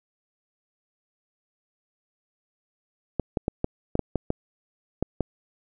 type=clicks; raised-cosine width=2 ms; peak=-10 dBFS; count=10; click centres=3.197 / 3.372 / 3.481 / 3.644 / 3.954 / 3.993 / 4.157 / 4.304 / 5.026 / 5.207 s; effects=none